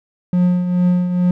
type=tone with tremolo; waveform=triangle; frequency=178.9 Hz; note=F3; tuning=42 cents sharp; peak=-8 dBFS; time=0.33-1.31 s; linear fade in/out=2 ms; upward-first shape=triangle; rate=2.3 Hz; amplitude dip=60%; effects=none